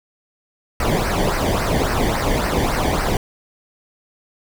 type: noise with flanger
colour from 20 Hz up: brown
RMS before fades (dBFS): -19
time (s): 0.8-3.17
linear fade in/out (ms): 2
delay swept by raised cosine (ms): 0.28 to 0.78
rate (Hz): 3.6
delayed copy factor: -0.75
effects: none